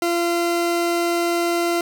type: tone pair together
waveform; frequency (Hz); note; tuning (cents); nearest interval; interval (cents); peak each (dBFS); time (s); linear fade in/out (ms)
40% pulse; 343.1 / 686.2; F4 / F5; -31 / -31; octave; 1200; -19 / -25; 0.02-1.81; 2
effects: none